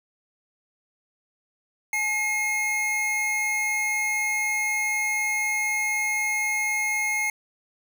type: tone pair together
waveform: square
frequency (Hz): 851.4 / 2148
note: G#5 / C7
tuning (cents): +43 / +45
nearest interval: octave + major third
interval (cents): 1602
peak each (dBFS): -34 / -24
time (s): 1.93-7.3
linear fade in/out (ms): 2
effects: none